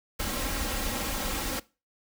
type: noise with comb filter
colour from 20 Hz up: pink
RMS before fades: -31 dBFS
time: 0.19-1.6 s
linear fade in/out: 10 ms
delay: 3.7 ms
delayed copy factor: +0.6
effects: noise-tail reverb RT60 0.3 s tail -21 dB re dry